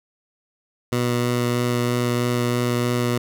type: tone with vibrato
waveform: 15% pulse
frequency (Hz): 121.6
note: B2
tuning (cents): -26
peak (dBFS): -13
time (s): 0.92-3.18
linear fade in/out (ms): 5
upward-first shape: sine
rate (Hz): 3.1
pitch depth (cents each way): 9
effects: none